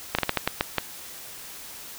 slowing click train, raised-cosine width 0.3 ms, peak -5 dBFS, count 8, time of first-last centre 0.15-0.783 s, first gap 36 ms, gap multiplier 1.3, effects white hiss -41 dBFS RMS until 1.98 s

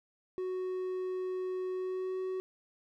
triangle tone with pitch glide, 370 to 374.1 Hz, F#4 to F#4, 0 to +19 cents, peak -31 dBFS, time 0.38-2.4 s, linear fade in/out 0 ms, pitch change +19 cents, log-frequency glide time 1.72-2.18 s, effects none

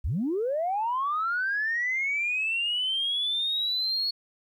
sine linear sweep, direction up, 46.25 to 4376 Hz, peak -24 dBFS, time 0.04-4.11 s, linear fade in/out 10 ms, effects tanh soft clip ceiling -20 dBFS + 11-bit

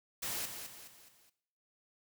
white noise with echo, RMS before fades -38 dBFS, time 0.22-0.46 s, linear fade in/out 10 ms, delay 210 ms, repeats 4, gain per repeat -7 dB, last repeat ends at 1.3 s, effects noise-tail reverb RT60 0.7 s tail -17 dB re dry

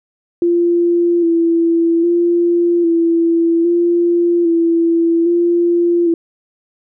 sine tone with vibrato, 339.5 Hz, F4, 49 cents flat, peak -10 dBFS, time 0.42-6.14 s, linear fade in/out 2 ms, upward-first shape square, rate 0.62 Hz, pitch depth 27 cents each way, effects none

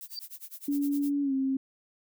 violet noise with tremolo, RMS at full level -41 dBFS, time 0.01-1.11 s, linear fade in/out 0 ms, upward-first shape sine, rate 9.8 Hz, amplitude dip 95%
sine tone with exponential growth, 4654 Hz, D8, 17 cents flat, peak -30 dBFS, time 0.08-0.19 s, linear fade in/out 1 ms, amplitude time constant 22 ms
sine tone with pitch glide, 284.8 to 267.3 Hz, C#4 to C4, +47 to +37 cents, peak -25 dBFS, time 0.68-1.57 s, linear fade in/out 5 ms, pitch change -110 cents, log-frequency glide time 1.22-1.33 s
effects none

